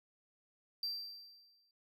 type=tone with exponential decay; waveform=triangle; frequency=4699 Hz; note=D8; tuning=in tune; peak=-33 dBFS; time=0.83-1.71 s; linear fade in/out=2 ms; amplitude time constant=190 ms; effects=noise-tail reverb RT60 0.1 s tail -22 dB re dry

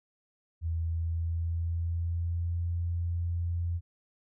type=tone with pitch glide; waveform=sine; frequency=82.41 to 85.76 Hz; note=E2 to F2; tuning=0 to -31 cents; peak=-28 dBFS; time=0.61-3.81 s; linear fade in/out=50 ms; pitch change=+69 cents; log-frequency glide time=0.8-2.63 s; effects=none

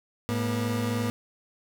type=tone pair together; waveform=30% pulse; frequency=108.37 / 240.2 Hz; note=A2 / B3; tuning=-26 / -48 cents; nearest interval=octave + major second; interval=1378 cents; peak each=-26 dBFS; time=0.29-1.1 s; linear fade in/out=0 ms; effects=none

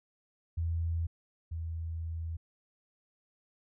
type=tone pair in turn; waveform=sine; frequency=83.2 / 82.1 Hz; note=E2 / E2; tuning=+17 / -6 cents; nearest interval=unison; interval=23 cents; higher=first; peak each=-29 / -34 dBFS; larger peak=first; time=0.57-1.07 / 1.51-2.37 s; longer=second; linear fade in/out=10 ms; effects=none

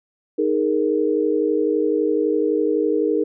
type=chord; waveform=sine; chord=D# suspended fourth; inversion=none; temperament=just; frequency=311.1 / 414.8 / 466.7 Hz; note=D#4 / G#4 / A#4; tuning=0 / -2 / +2 cents; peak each=-21 dBFS; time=0.38-3.24 s; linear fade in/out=10 ms; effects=none

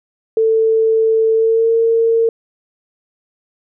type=tone with pitch glide; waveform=sine; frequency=445.2 to 456.1 Hz; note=A4 to A#4; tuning=+20 to -38 cents; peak=-10 dBFS; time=0.37-2.29 s; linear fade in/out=2 ms; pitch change=+42 cents; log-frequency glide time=1.33-1.72 s; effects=none

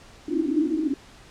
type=band-pass noise; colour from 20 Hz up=white; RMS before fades=-24 dBFS; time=0.28-0.94 s; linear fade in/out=5 ms; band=270 to 330 Hz; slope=96 dB/octave; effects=pink hiss -49 dBFS RMS until 1.3 s + low-pass 7000 Hz 12 dB/octave

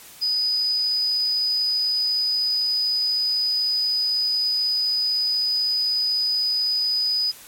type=tone; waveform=sine; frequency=4978 Hz; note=D#8; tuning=in tune; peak=-19 dBFS; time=0.21-7.32 s; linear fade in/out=20 ms; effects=white hiss -44 dBFS RMS until 7.47 s + MP3 64 kbps

